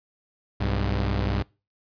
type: tone pair together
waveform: sawtooth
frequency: 63.25 / 100.4 Hz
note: B1 / G2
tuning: +42 / +42 cents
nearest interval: minor sixth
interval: 800 cents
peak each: -22 dBFS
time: 0.6-1.43 s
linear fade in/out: 10 ms
effects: noise-tail reverb RT60 0.3 s tail -24 dB re dry + resampled to 11025 Hz